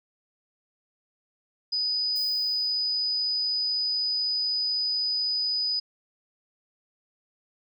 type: tone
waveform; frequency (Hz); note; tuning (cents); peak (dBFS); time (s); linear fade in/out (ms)
sine; 4978; D#8; 0; -24; 1.72-5.8; 10
type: noise with exponential decay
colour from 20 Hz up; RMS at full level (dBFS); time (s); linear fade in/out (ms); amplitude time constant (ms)
violet; -40; 2.16-3.04; 0; 190
effects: none